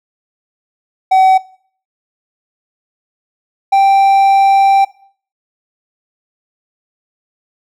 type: tone pair in turn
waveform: triangle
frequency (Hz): 758 / 784.3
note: F#5 / G5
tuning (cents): +42 / +1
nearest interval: minor second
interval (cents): 59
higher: second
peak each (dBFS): -4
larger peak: neither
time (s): 1.11-1.38 / 3.72-4.85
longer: second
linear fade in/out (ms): 10
effects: noise-tail reverb RT60 0.5 s tail -19 dB re dry